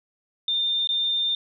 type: tone with dropouts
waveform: sine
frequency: 3608 Hz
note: A7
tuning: 43 cents sharp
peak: -21 dBFS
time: 0.48-1.35 s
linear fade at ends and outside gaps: 2 ms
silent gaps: 0.873-0.89 s
effects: none